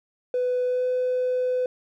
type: tone with pitch glide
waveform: triangle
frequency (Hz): 498.6 to 503.8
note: B4 to B4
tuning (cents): +16 to +34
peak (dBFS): -18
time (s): 0.34-1.66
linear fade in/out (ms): 2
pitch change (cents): +18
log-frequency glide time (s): 0.65-0.86
effects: tanh soft clip ceiling -18 dBFS